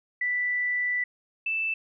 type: tone pair in turn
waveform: sine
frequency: 1975.5 / 2644 Hz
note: B6 / E7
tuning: 0 / +5 cents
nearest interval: perfect fourth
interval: 505 cents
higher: second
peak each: -24 / -25 dBFS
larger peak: first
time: 0.21-1.04 / 1.46-1.74 s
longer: first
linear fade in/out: 5 ms
effects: none